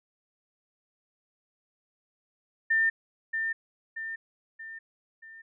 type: tone with echo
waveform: sine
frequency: 1801 Hz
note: A6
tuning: 40 cents sharp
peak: -21 dBFS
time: 2.7-2.9 s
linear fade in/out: 10 ms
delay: 630 ms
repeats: 4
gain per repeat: -6 dB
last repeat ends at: 5.42 s
effects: none